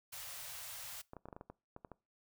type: band-stop noise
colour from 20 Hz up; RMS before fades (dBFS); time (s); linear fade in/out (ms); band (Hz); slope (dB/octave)
white; -47; 0.12-1.02; 10; 150 to 520; 48
type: clicks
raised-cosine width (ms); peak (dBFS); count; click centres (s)
1; -34; 11; 1.134 / 1.167 / 1.256 / 1.286 / 1.328 / 1.365 / 1.411 / 1.5 / 1.764 / 1.848 / 1.917
effects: noise-tail reverb RT60 0.3 s tail -23 dB re dry